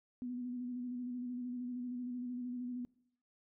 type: tone with vibrato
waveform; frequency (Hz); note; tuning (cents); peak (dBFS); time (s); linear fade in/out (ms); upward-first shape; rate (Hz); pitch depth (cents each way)
sine; 246.9; B3; 0; -38; 0.22-2.85; 0; square; 13; 25
effects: noise-tail reverb RT60 0.7 s tail -23 dB re dry